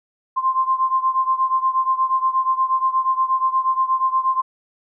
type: beating tone pair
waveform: sine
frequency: 1046.5 / 1054.9 Hz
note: C6 / C6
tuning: 0 / +14 cents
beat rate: 8.4 Hz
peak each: -18 / -21 dBFS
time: 0.36-4.42 s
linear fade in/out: 20 ms
effects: none